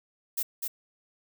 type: noise with echo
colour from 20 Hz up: violet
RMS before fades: -29 dBFS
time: 0.37-0.43 s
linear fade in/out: 10 ms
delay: 250 ms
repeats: 1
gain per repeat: -3 dB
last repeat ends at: 0.68 s
effects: none